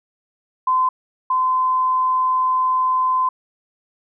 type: tone pair in turn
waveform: sine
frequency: 1027 / 1027 Hz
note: C6 / C6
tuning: -33 / -33 cents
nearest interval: unison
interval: 0 cents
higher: neither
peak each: -14 / -15 dBFS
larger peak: first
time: 0.67-0.89 / 1.3-3.29 s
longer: second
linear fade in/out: 5 ms
effects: none